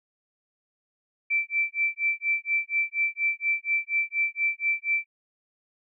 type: tone with tremolo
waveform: sine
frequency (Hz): 2335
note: D7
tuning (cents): -11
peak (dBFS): -20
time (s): 1.3-5.06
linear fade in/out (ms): 10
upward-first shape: sine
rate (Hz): 4.2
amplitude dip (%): 100
effects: none